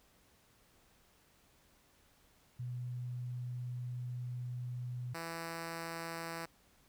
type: tone pair in turn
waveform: sine / 5% pulse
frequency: 123.47 / 165.86 Hz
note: B2 / E3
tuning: 0 / +11 cents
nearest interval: perfect fourth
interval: 511 cents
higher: second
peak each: -38 / -29 dBFS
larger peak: second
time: 2.59-5.14 / 5.14-6.46 s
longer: first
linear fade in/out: 10 ms
effects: pink hiss -68 dBFS RMS until 6.88 s